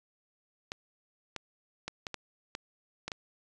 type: clicks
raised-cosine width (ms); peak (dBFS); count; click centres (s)
0.2; -19; 8; 0.719 / 1.363 / 1.88 / 2.068 / 2.143 / 2.551 / 3.08 / 3.118
effects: resampled to 22050 Hz